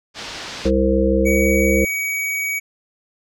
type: low-pass noise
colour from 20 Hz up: white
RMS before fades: -32 dBFS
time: 0.14-0.71 s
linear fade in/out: 50 ms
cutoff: 5300 Hz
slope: 24 dB/octave
type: harmonic tone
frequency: 65.9 Hz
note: C2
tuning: 13 cents sharp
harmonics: 1 / 3 / 5 / 7 / 8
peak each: -20 / -20 / -20 / -20 / -20 dBFS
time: 0.65-1.85 s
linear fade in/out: 5 ms
type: tone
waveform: square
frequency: 2261 Hz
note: C#7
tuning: 34 cents sharp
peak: -21 dBFS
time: 1.25-2.6 s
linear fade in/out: 20 ms
effects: none